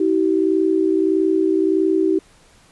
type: tone pair together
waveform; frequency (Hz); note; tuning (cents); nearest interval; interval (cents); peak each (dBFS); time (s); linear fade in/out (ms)
sine; 320.5 / 382.1; E4 / G4; -49 / -44; minor third; 305; -17; 0-2.19; 5
effects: pink hiss -52 dBFS RMS until 2.71 s + resampled to 24000 Hz